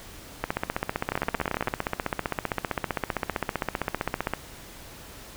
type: two click trains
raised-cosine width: 0.5 ms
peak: -10 / -11 dBFS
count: 61 / 11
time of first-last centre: 0.44-4.336 / 1.12-1.682 s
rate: 15.4 / 17.8 Hz
effects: pink hiss -45 dBFS RMS until 5.36 s